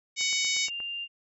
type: harmonic tone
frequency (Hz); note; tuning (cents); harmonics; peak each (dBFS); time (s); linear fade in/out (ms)
746; F#5; +14; 3 / 4 / 5 / 6 / 7 / 8 / 9 / 10; -30 / -34 / -32 / -38 / -33 / -34 / -35 / -38; 0.16-0.7; 50
type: click train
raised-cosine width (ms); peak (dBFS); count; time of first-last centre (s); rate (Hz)
0.5; -31; 6; 0.21-0.802; 8.44
type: tone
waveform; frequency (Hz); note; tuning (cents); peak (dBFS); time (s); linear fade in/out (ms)
sine; 2794; F7; 0; -32; 0.66-1.08; 50
effects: none